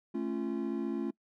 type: chord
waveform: triangle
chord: A augmented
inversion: none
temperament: just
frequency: 220 / 275 / 343.8 Hz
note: A3 / C#4 / E#4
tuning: 0 / -14 / -27 cents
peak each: -34 dBFS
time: 0.14-1.11 s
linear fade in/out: 10 ms
effects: noise-tail reverb RT60 0.1 s tail -24 dB re dry